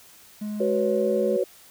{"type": "tone with pitch glide", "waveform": "triangle", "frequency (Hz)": [210.4, 212.4], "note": ["G#3", "G#3"], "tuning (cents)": [23, 39], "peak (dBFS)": -26, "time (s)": [0.41, 1.37], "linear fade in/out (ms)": 10, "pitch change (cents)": 16, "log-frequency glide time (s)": [0.76, 1.06]}
{"type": "chord", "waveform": "sine", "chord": "F# suspended fourth", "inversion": "none", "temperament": "equal with one note detuned", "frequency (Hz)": [374.5, 493.9, 554.4], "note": ["F#4", "B4", "C#5"], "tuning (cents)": [21, 0, 0], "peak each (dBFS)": -25, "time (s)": [0.6, 1.44], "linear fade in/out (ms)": 5}
{"effects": ["white hiss -51 dBFS RMS until 1.7 s"]}